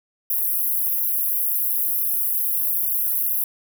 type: high-pass noise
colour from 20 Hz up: pink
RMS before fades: -22 dBFS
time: 0.3-3.44 s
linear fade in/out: 2 ms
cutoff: 11000 Hz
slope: 96 dB/octave
effects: none